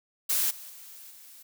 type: noise with level steps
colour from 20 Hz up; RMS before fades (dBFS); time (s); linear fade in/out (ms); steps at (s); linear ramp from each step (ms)
blue; -26 / -44 / -47 / -50; 0.29-1.43; 10; 0.5 / 0.69 / 1.1; 10
effects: none